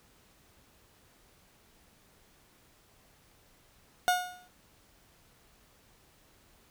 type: tone with exponential decay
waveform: 30% pulse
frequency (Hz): 723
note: F#5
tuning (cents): -40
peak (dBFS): -18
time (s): 4.08-4.48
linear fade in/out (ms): 0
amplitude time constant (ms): 86
effects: pink hiss -63 dBFS RMS until 6.7 s